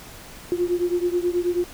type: beating tone pair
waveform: sine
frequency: 349.2 / 358.5 Hz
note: F4 / F4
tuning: 0 / +45 cents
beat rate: 9.3 Hz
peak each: -22 / -24 dBFS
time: 0.52-1.64 s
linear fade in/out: 0 ms
effects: pink hiss -42 dBFS RMS until 1.73 s